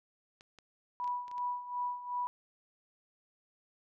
clicks, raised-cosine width 0.2 ms, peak -37 dBFS, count 7, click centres 0.409 / 0.587 / 1.043 / 1.077 / 1.281 / 1.314 / 1.381 s
sine tone with tremolo, 981 Hz, B5, 12 cents flat, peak -31 dBFS, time 1-2.27 s, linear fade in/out 0 ms, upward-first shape sine, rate 2.7 Hz, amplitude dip 75%
effects none

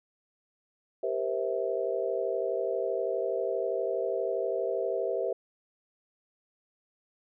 sine chord, C dominant seventh, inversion second, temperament just, 392.4 / 470.9 / 523.3 / 654.1 Hz, G4 / Bb4 / C5 / E5, +2 / +18 / 0 / -14 cents, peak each -33 dBFS, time 1.03-5.33 s, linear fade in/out 5 ms, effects none

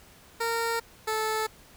15% pulse tone pair in turn, 460.9 / 436.5 Hz, A#4 / A4, -20 / -14 cents, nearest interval minor second, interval 94 cents, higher first, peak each -20 dBFS, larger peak neither, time 0.4-0.8 / 1.07-1.47 s, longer neither, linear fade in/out 10 ms, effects pink hiss -54 dBFS RMS until 1.76 s

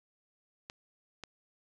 clicks, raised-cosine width 0.2 ms, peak -25 dBFS, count 2, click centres 0.699 / 1.237 s, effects resampled to 22050 Hz + 9-bit

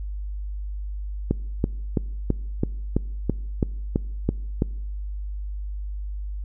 click train, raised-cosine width 3 ms, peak -7 dBFS, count 11, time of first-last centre 1.31-4.621 s, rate 3.02 Hz, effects noise-tail reverb RT60 0.9 s tail -24 dB re dry + added 50 Hz sine -28 dBFS peak until 6.44 s

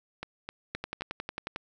two click trains, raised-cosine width 0.3 ms, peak -18 / -20 dBFS, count 10 / 4, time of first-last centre 0.75-1.561 / 0.23-1.009 s, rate 11.1 / 3.85 Hz, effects none

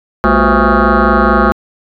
sine tone with frequency modulation, 523.3 Hz, C5, in tune, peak -5 dBFS, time 0.24-1.52 s, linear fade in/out 0 ms, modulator 146 Hz, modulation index 6.3, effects tanh soft clip ceiling -3 dBFS

